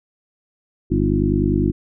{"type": "harmonic tone with a mistuned harmonic", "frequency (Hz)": 50, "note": "G1", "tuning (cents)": 35, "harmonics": [1, 2, 3, 4, 5, 6, 7], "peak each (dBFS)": [-23, -23, -23, -23, -23, -23, -23], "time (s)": [0.9, 1.72], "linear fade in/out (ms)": 20, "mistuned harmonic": 6, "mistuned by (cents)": 52, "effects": []}